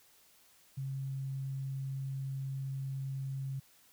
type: tone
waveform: sine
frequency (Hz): 135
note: C#3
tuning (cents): -45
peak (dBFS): -35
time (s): 0.77-3.6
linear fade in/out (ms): 10
effects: white hiss -64 dBFS RMS until 3.92 s